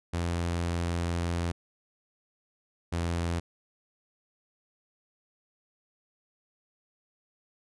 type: tone pair in turn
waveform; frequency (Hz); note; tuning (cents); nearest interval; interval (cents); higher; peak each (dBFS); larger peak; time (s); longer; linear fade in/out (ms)
sawtooth; 85.7 / 85.16; F2 / F2; -32 / -43; unison; 11; first; -24; neither; 0.13-1.52 / 2.92-3.4; first; 10
effects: resampled to 24000 Hz